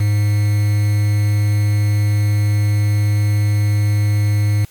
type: tone with quantisation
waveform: triangle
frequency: 103.83 Hz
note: G#2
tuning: in tune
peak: -10 dBFS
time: 0-4.65 s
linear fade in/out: 5 ms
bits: 5
effects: white hiss -48 dBFS RMS until 4.7 s + MP3 96 kbps